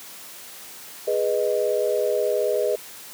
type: chord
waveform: sine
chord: G# minor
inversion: none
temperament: equal with one note detuned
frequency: 415.3 / 493.9 / 619 Hz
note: G#4 / B4 / D#5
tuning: 0 / 0 / -9 cents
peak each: -24 dBFS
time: 1.07-2.76 s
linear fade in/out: 10 ms
effects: white hiss -41 dBFS RMS until 3.13 s + high-pass 150 Hz 12 dB/octave